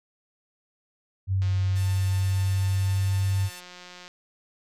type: tone with pitch glide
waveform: sine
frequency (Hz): 95.7 to 97.15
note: G2 to G2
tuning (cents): -41 to -15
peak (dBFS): -21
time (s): 1.27-3.5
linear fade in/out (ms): 50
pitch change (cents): +26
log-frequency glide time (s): 2.19-3.19
type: click train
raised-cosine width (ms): 0.2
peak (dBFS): -27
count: 477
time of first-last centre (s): 1.42-4.079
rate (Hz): 179
type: tone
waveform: 5% pulse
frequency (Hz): 891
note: A5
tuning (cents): +22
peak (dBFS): -29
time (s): 1.75-3.61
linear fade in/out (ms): 20
effects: none